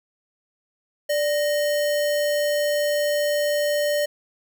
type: tone with sample-and-hold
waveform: sine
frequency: 587.3 Hz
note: D5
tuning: in tune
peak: -19 dBFS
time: 1.09-4.06 s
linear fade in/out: 10 ms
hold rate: 2450 Hz
effects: none